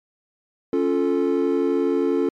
triangle chord, Db augmented, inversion none, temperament equal, 277.2 / 349.2 / 440 Hz, Db4 / F4 / A4, 0 / 0 / 0 cents, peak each -20 dBFS, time 0.73-2.29 s, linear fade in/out 2 ms, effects tanh soft clip ceiling -7 dBFS + MP3 96 kbps

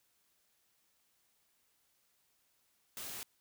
white noise, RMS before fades -44 dBFS, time 2.97-3.23 s, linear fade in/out 0 ms, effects white hiss -75 dBFS RMS until 3.4 s

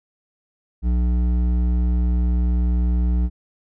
triangle tone with hard clipping, 60.3 Hz, B1, 41 cents flat, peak -18 dBFS, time 0.82-3.3 s, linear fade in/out 50 ms, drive 13 dB, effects none

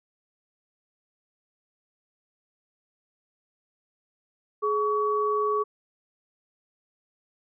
sine tone pair together, 421.2 / 1130 Hz, G#4 / C#6, +24 / +33 cents, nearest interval octave + perfect fourth, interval 1709 cents, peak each -25 dBFS, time 4.62-5.64 s, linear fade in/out 20 ms, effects none

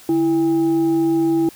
sine tone with frequency modulation, 330.1 Hz, E4, 2 cents sharp, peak -14 dBFS, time 0.09-1.49 s, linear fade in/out 2 ms, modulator 476 Hz, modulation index 0.34, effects white hiss -44 dBFS RMS until 1.55 s

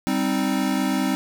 square chord, C minor, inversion second, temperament equal, 196 / 261.6 / 311.1 Hz, G3 / C4 / Eb4, 0 / 0 / 0 cents, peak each -26 / -24 / -27 dBFS, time 0.07-1.15 s, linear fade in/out 0 ms, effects 9-bit

